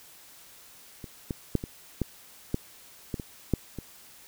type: clicks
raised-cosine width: 3 ms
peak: -26 / -17 / -10 / -21 / -13 / -13 / -17 / -22 / -10 / -22 dBFS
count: 10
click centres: 1.042 / 1.308 / 1.553 / 1.639 / 2.017 / 2.544 / 3.142 / 3.198 / 3.537 / 3.787 s
effects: white hiss -52 dBFS RMS until 4.27 s